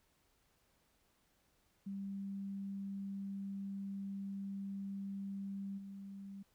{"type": "tone with level steps", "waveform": "sine", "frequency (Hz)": 196.9, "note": "G3", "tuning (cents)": 8, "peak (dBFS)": [-40, -46], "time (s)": [1.86, 6.43], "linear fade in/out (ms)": 10, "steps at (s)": 5.77, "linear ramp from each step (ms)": 20, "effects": ["pink hiss -75 dBFS RMS until 6.54 s"]}